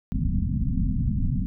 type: low-pass noise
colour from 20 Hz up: pink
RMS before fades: -24 dBFS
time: 0.12-1.46 s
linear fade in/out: 0 ms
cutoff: 260 Hz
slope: 96 dB/octave
effects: none